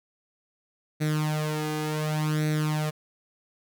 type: tone with flanger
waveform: sawtooth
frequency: 153.3 Hz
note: D#3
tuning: 25 cents flat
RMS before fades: -27 dBFS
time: 1-2.91 s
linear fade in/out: 20 ms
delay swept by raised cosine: 0.49 to 2.49 ms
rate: 0.68 Hz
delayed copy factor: +0.75
effects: none